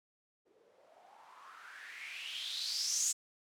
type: noise with low-pass filter sweep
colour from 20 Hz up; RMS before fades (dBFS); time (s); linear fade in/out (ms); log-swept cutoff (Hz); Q
violet; -41; 0.45-3.13; 20; 380 to 7300; 5.6
effects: none